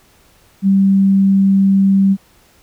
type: tone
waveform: sine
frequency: 194.8 Hz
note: G3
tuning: 11 cents flat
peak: -8 dBFS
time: 0.62-2.17 s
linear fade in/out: 50 ms
effects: pink hiss -51 dBFS RMS until 2.62 s

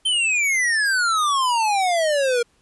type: exponential sweep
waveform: square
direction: down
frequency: 3136 to 466.2 Hz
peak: -18 dBFS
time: 0.05-2.43 s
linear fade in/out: 10 ms
effects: pink hiss -62 dBFS RMS until 2.61 s + resampled to 24000 Hz

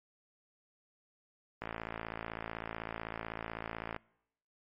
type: click train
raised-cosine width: 0.5 ms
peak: -23 dBFS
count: 132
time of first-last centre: 1.62-3.963 s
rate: 55.9 Hz
effects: noise-tail reverb RT60 0.8 s tail -24 dB re dry + MP3 32 kbps

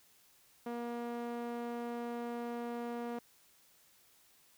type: tone with band-pass filter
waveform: sawtooth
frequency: 237.5 Hz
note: A#3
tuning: 33 cents sharp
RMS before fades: -40 dBFS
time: 0.66-3.19 s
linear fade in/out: 5 ms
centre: 550 Hz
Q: 0.78
effects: white hiss -66 dBFS RMS until 4.57 s

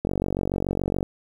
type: click train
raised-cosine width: 2 ms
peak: -11 dBFS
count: 47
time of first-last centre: 0.05-1.029 s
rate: 47 Hz
effects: 8-bit

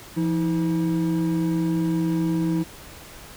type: tone pair together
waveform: triangle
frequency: 170 / 320.9 Hz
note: F3 / E4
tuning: -46 / -46 cents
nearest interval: major seventh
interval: 1100 cents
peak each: -21 dBFS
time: 0.16-2.64 s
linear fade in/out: 20 ms
effects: pink hiss -43 dBFS RMS until 3.36 s

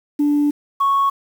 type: tone pair in turn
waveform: sine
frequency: 292.2 / 1106.2 Hz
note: D4 / C#6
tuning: -9 / -4 cents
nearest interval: octave + major seventh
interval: 2305 cents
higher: second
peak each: -12 dBFS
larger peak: neither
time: 0.19-0.51 / 0.8-1.1 s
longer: first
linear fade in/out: 10 ms
effects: tanh soft clip ceiling -10 dBFS + 7-bit

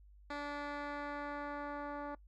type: tone with low-pass filter sweep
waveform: 10% pulse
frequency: 289.6 Hz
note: D4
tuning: 24 cents flat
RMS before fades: -42 dBFS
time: 0.3-2.15 s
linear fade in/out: 5 ms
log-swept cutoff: 3600 to 1100 Hz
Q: 0.85
effects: noise-tail reverb RT60 0.1 s tail -22 dB re dry + added 50 Hz sine -57 dBFS peak until 2.27 s

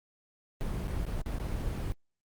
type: noise with dropouts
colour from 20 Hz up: brown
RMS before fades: -33 dBFS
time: 0.61-1.92 s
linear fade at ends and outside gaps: 0 ms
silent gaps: 0.873-0.881 / 1.051-1.065 / 1.216-1.261 / 1.384-1.399 s
effects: Opus 24 kbps

